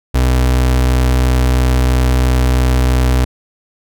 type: tone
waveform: 35% pulse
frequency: 63 Hz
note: B1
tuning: 35 cents sharp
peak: -8 dBFS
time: 0.14-3.25 s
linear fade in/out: 10 ms
effects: none